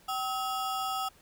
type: ring-modulated tone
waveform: square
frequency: 1027 Hz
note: C6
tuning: 33 cents flat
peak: -28 dBFS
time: 0.08-1.09 s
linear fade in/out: 10 ms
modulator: 258 Hz
effects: pink hiss -60 dBFS RMS until 1.21 s